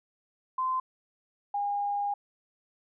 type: tone pair in turn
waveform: sine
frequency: 1034 / 812.7 Hz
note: C6 / G#5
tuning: -21 / -38 cents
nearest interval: major third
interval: 417 cents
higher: first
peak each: -26 / -27 dBFS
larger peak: first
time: 0.58-0.8 / 1.54-2.14 s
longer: second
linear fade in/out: 5 ms
effects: none